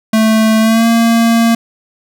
square tone with pitch glide, 220 to 230 Hz, A3 to A#3, 0 to -23 cents, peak -8 dBFS, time 0.13-1.55 s, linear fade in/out 5 ms, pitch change +77 cents, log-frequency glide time 0.6-0.87 s, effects none

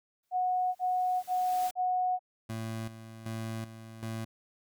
white noise with exponential growth, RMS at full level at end -42 dBFS, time 0.23-1.71 s, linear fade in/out 5 ms, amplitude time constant 320 ms
sine tone bursts, 733 Hz, F#5, 16 cents flat, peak -26 dBFS, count 4, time 0.31-2.193 s, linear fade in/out 50 ms, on 440 ms, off 41 ms
25% pulse tone with tremolo, 112.5 Hz, A2, 39 cents sharp, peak -31 dBFS, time 2.49-4.25 s, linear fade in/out 10 ms, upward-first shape square, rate 1.3 Hz, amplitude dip 70%
effects none

